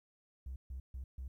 triangle tone bursts, 64.9 Hz, C2, 13 cents flat, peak -37 dBFS, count 4, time 0.46-1.28 s, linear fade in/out 5 ms, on 100 ms, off 140 ms, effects tanh soft clip ceiling -38 dBFS + 13-bit

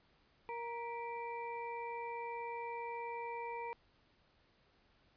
harmonic tone with a mistuned harmonic, 469.2 Hz, A#4, 11 cents sharp, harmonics 1 / 2 / 4 / 5, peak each -45 / -42 / -56 / -50 dBFS, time 0.49-3.73 s, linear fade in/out 0 ms, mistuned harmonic 4, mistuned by +81 cents, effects pink hiss -71 dBFS RMS until 5.16 s + resampled to 11025 Hz

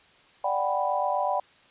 sine chord, G major seventh, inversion second, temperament equal with one note detuned, 587.3 / 740 / 788.1 / 987.8 Hz, D5 / F#5 / G5 / B5, 0 / 0 / +9 / 0 cents, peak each -29 dBFS, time 0.44-1.4 s, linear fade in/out 5 ms, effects white hiss -57 dBFS RMS until 1.7 s + resampled to 8000 Hz

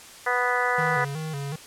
harmonic tone, 246.9 Hz, B3, in tune, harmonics 2 / 3 / 4 / 5 / 6 / 7 / 8, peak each -29 / -29 / -29 / -29 / -29 / -29 / -29 dBFS, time 0.26-1.05 s, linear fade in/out 10 ms
square tone with vibrato, 148.5 Hz, D3, 20 cents sharp, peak -30 dBFS, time 0.78-1.56 s, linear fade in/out 5 ms, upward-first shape square, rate 2.7 Hz, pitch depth 99 cents each way
effects white hiss -45 dBFS RMS until 1.66 s + low-pass 10000 Hz 12 dB/octave

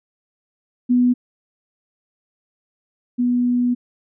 sine tone pair in turn, 246.8 / 245 Hz, B3 / B3, -1 / -14 cents, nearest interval unison, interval 13 cents, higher first, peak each -12 / -15 dBFS, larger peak first, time 0.89-1.14 / 3.18-3.75 s, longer second, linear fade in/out 20 ms, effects none

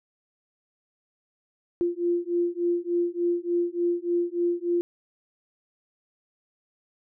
sine beating tone pair, 345.7 / 349.1 Hz, F4 / F4, -18 / -1 cents, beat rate 3.4 Hz, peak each -26 dBFS, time 1.81-4.81 s, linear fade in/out 0 ms, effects none

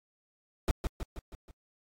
brown noise with echo, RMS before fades -25 dBFS, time 0.68-0.71 s, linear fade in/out 0 ms, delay 160 ms, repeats 5, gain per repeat -5 dB, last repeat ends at 1.51 s, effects AAC 48 kbps

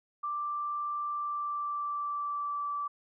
sine tone with pitch glide, 1177 to 1160.1 Hz, D6 to D6, +3 to -22 cents, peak -31 dBFS, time 0.23-2.88 s, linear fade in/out 10 ms, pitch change -25 cents, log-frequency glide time 1.09-2.69 s, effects none

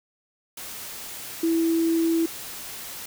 sine tone in noise, 329.6 Hz, E4, in tune, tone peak -19 dBFS, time 1.43-2.26 s, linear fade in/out 5 ms, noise white, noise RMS -37 dBFS, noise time 0.57-3.06 s, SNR +15 dB, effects none

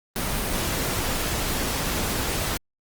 pink noise, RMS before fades -26 dBFS, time 0.16-2.57 s, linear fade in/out 0 ms, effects Opus 24 kbps

